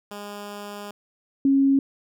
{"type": "tone pair in turn", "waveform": ["10% pulse", "sine"], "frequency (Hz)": [204.9, 273.5], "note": ["G#3", "C#4"], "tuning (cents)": [-23, -23], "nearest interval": "perfect fourth", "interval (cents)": 500, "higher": "second", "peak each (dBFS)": [-26, -15], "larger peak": "second", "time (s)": [[0.11, 0.91], [1.45, 1.79]], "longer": "first", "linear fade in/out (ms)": 2, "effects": []}